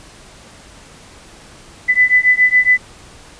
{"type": "beating tone pair", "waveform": "sine", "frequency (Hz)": [1996, 2003.2], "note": ["B6", "B6"], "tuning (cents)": [18, 24], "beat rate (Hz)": 7.2, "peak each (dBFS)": -12, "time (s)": [1.88, 2.78], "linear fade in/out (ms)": 20, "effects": ["pink hiss -41 dBFS RMS until 3.39 s", "resampled to 22050 Hz"]}